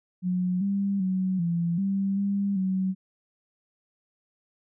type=tone with pitch steps; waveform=sine; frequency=181.4 / 198.3 / 186.9 / 170.2 / 195.7 / 199.5 / 188.5 Hz; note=F#3 / G3 / F#3 / F3 / G3 / G3 / F#3; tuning=-34 / +20 / +18 / -44 / -3 / +31 / +32 cents; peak=-23 dBFS; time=0.22-2.95 s; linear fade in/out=50 ms; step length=390 ms; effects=none